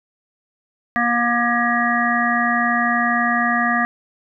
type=harmonic tone; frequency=238.1 Hz; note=A#3; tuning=37 cents sharp; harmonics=1 / 3 / 5 / 7 / 8; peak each=-22 / -22 / -22 / -22 / -22 dBFS; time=0.96-3.85 s; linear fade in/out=0 ms; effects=none